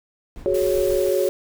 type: noise with tremolo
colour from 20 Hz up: brown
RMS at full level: -35 dBFS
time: 0.36-1.09 s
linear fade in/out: 0 ms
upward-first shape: sine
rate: 7.6 Hz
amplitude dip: 50%
type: chord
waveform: sine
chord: F# suspended second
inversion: none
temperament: equal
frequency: 370 / 415.3 / 554.4 Hz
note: F#4 / G#4 / C#5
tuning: 0 / 0 / 0 cents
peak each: -21 / -23 / -21 dBFS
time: 0.46-1.29 s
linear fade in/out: 0 ms
type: noise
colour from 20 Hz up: white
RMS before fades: -36 dBFS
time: 0.54-1.29 s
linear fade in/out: 5 ms
effects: none